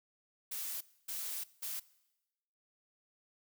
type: noise bursts at uneven times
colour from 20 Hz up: blue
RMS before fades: -40 dBFS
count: 3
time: 0.51-0.81 / 1.08-1.44 / 1.62-1.8 s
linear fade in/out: 10 ms
effects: noise-tail reverb RT60 1.0 s tail -21 dB re dry